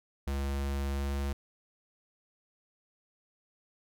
square tone with pitch glide, 69.3 to 69.74 Hz, C#2 to C#2, 0 to +11 cents, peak -31 dBFS, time 0.27-1.33 s, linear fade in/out 5 ms, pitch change +11 cents, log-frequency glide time 0.89-1.14 s, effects none

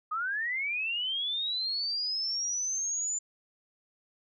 sine linear sweep, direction up, 1217 to 7110 Hz, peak -29 dBFS, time 0.11-3.19 s, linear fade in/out 10 ms, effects none

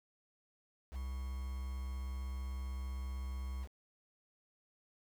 triangle tone with quantisation, 65.41 Hz, C2, in tune, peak -36 dBFS, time 0.91-3.68 s, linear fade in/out 50 ms, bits 9, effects none

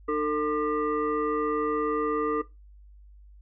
sine tone with frequency modulation, 449.2 Hz, A4, 36 cents sharp, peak -23 dBFS, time 0.08-2.42 s, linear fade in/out 10 ms, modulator 752 Hz, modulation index 0.99, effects noise-tail reverb RT60 0.2 s tail -17 dB re dry + added 50 Hz sine -48 dBFS peak until 3.41 s

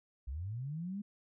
sine linear sweep, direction up, 58.27 to 209.9 Hz, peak -37 dBFS, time 0.27-1.02 s, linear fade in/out 10 ms, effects none

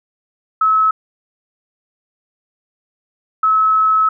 sine tone pair in turn, 1293 / 1293 Hz, E6 / E6, -34 / -34 cents, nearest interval unison, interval 0 cents, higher neither, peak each -10 dBFS, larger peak neither, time 0.61-0.91 / 3.43-4.09 s, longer second, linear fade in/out 5 ms, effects none

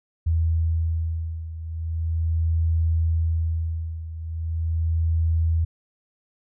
sine beating tone pair, 81.6 / 81.99 Hz, E2 / E2, -17 / -9 cents, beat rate 0.39 Hz, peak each -22 / -26 dBFS, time 0.26-5.65 s, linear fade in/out 10 ms, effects none

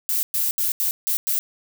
violet noise bursts at uneven times, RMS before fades -22 dBFS, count 6, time 0.09-0.23 / 0.34-0.51 / 0.58-0.72 / 0.8-0.91 / 1.07-1.17 / 1.27-1.39 s, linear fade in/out 0 ms, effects none

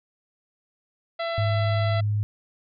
harmonic tone, 670 Hz, E5, 28 cents sharp, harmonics 1 / 2 / 3 / 4 / 5 / 6 / 7, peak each -27 / -34 / -35 / -43 / -40 / -41 / -48 dBFS, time 1.19-2.01 s, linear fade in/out 10 ms
sine tone with pitch glide, 103.83 to 104.49 Hz, G#2 to G#2, 0 to +11 cents, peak -21 dBFS, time 1.38-2.23 s, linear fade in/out 0 ms, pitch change +11 cents, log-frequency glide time 1.97-2.04 s
effects none

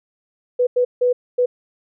sine tone bursts at uneven times, 494.2 Hz, B4, 1 cent sharp, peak -13 dBFS, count 4, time 0.59-0.67 / 0.76-0.85 / 1.01-1.13 / 1.38-1.46 s, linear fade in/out 10 ms, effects none

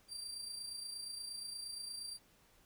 30% pulse tone with amplitude modulation, 4708 Hz, D8, 3 cents sharp, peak -38 dBFS, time 0.08-2.19 s, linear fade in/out 50 ms, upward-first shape sine, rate 28.5 Hz, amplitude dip 50%, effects pink hiss -68 dBFS RMS until 2.65 s

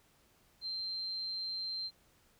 sine tone, 4142 Hz, C8, 18 cents flat, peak -36 dBFS, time 0.61-1.91 s, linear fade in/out 50 ms, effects pink hiss -68 dBFS RMS until 2.39 s

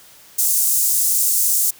pink high-pass noise, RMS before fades -17 dBFS, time 0.38-1.71 s, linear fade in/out 10 ms, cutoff 7200 Hz, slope 24 dB/octave, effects white hiss -46 dBFS RMS until 1.79 s

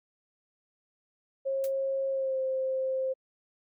sine tone with pitch glide, 540 to 525.5 Hz, C#5 to C5, -45 to +7 cents, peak -27 dBFS, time 1.45-3.14 s, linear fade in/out 20 ms, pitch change -48 cents, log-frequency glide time 2.1-2.39 s
blue noise with exponential decay, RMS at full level -37 dBFS, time 1.64-1.72 s, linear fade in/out 0 ms, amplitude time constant 17 ms
effects Opus 48 kbps

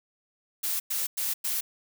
blue noise bursts, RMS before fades -29 dBFS, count 4, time 0.63-1.61 s, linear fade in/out 10 ms, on 170 ms, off 100 ms, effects none

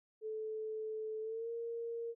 sine tone with pitch glide, 435.8 to 464.4 Hz, A4 to A#4, -17 to -7 cents, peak -38 dBFS, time 0.21-2.15 s, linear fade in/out 50 ms, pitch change +110 cents, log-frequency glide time 1.21-1.5 s, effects none

